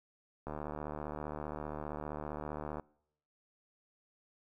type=click train; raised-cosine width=1 ms; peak=-26 dBFS; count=176; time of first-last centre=0.47-2.797 s; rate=75.2 Hz; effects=noise-tail reverb RT60 0.8 s tail -25 dB re dry